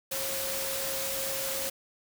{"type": "tone in noise", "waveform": "sine", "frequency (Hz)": 540, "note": "C#5", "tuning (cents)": -45, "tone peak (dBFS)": -37, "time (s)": [0.11, 1.7], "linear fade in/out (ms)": 10, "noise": "white", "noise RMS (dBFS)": -33, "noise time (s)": [0.11, 1.7], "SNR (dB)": -7, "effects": []}